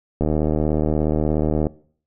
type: click train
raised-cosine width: 2 ms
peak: -7 dBFS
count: 113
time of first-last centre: 0.21-1.668 s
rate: 76.8 Hz
effects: noise-tail reverb RT60 0.5 s tail -20 dB re dry